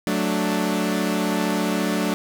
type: chord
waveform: sawtooth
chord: D major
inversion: first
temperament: equal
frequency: 185 / 220 / 293.7 Hz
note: F#3 / A3 / D4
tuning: 0 / 0 / 0 cents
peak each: -21 dBFS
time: 0.07-2.14 s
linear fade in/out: 0 ms
effects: none